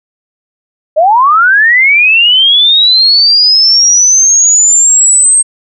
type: linear sweep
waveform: sine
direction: up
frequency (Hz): 587.3 to 8420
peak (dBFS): -3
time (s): 0.96-5.43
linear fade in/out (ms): 20
effects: none